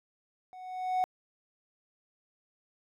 triangle tone with level ramp, 740 Hz, F#5, in tune, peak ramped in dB -44 to -21 dBFS, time 0.53-1.04 s, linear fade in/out 0 ms, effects tanh soft clip ceiling -18 dBFS

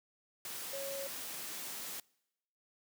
sine tone in noise, 551 Hz, C#5, 11 cents flat, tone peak -40 dBFS, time 0.73-1.07 s, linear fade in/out 2 ms, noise white, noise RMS -43 dBFS, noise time 0.45-2 s, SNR 0 dB, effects noise-tail reverb RT60 0.9 s tail -26 dB re dry + high-pass 150 Hz 12 dB/octave

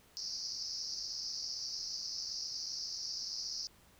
white band-pass noise, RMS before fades -41 dBFS, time 0.17-3.67 s, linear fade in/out 0 ms, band 4600 to 5700 Hz, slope 96 dB/octave, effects pink hiss -64 dBFS RMS until 3.99 s

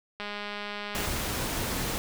click train, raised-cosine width 0.3 ms, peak -20 dBFS, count 178, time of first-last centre 0.2-1.059 s, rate 206 Hz
pink noise, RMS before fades -31 dBFS, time 0.95-1.98 s, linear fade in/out 0 ms
effects none

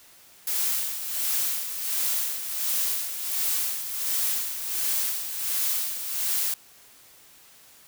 blue noise with tremolo, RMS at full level -25 dBFS, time 0.47-6.54 s, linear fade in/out 2 ms, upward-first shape sine, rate 1.4 Hz, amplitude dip 60%, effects white hiss -53 dBFS RMS until 7.87 s

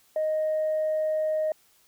sine tone, 622.3 Hz, D#5, in tune, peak -22 dBFS, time 0.16-1.52 s, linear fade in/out 2 ms, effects tanh soft clip ceiling -20 dBFS + white hiss -62 dBFS RMS until 1.87 s

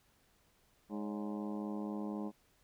harmonic tone with a mistuned harmonic, 104 Hz, G#2, 3 cents sharp, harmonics 2 / 3 / 4 / 5 / 6 / 7 / 8 / 9 / 10, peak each -39 / -43 / -48 / -50 / -55 / -54 / -53 / -56 / -55 dBFS, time 0.89-2.32 s, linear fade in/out 50 ms, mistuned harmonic 5, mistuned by +96 cents, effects pink hiss -71 dBFS RMS until 2.63 s

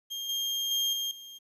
35% pulse tone with level steps, 3212 Hz, G7, 41 cents sharp, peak -32 / -27 / -24 / -28 / -42 dBFS, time 0.1-1.39 s, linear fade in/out 20 ms, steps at 0.29 / 0.71 / 0.93 / 1.11 s, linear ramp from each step 2 ms, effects resampled to 32000 Hz + 11-bit

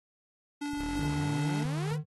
square tone, 289.7 Hz, D4, 24 cents flat, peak -33 dBFS, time 0.61-1.64 s, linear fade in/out 10 ms
clicks, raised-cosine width 5 ms, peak -32 dBFS, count 3, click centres 0.734 / 0.993 / 1.655 s
sawtooth exponential sweep, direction up, 30.48 to 523.3 Hz, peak -33 dBFS, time 0.76-1.98 s, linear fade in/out 50 ms
triangle tone with pitch glide, 148.2 to 151.84 Hz, D3 to D#3, +16 to -42 cents, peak -28 dBFS, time 0.99-2.04 s, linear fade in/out 50 ms, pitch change +42 cents, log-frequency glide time 1.22-1.71 s
effects AAC 32 kbps

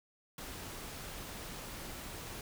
pink noise, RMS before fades -45 dBFS, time 0.38-2.41 s, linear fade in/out 2 ms, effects none

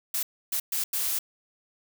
blue noise bursts at uneven times, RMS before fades -28 dBFS, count 4, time 0.14-0.23 / 0.52-0.6 / 0.72-0.84 / 0.93-1.19 s, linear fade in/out 5 ms, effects none

